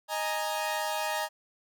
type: chord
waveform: sawtooth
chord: D# suspended fourth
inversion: none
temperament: equal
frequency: 622.3 / 830.6 / 932.3 Hz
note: D#5 / G#5 / A#5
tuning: 0 / 0 / 0 cents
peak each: -30 dBFS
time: 0.08-1.29 s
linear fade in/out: 50 ms
effects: none